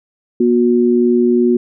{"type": "tone pair together", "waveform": "sine", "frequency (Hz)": [240.6, 363.1], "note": ["B3", "F#4"], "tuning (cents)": [-45, -33], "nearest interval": "perfect fifth", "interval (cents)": 712, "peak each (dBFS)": -12, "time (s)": [0.4, 1.57], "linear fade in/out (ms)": 5, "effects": []}